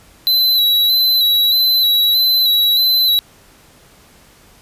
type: tone with vibrato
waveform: square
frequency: 3969 Hz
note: B7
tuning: 8 cents sharp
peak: -11 dBFS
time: 0.27-3.19 s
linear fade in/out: 0 ms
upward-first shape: square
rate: 1.6 Hz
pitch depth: 32 cents each way
effects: pink hiss -47 dBFS RMS until 4.61 s + resampled to 32000 Hz